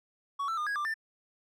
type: tone with pitch steps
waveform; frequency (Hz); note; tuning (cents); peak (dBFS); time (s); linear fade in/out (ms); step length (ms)
triangle; 1122 / 1332 / 1214 / 1653 / 1184 / 1783; C#6 / E6 / D#6 / G#6 / D6 / A6; +21 / +18 / -43 / -9 / +14 / +22; -28; 0.39-0.942; 10; 92
effects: none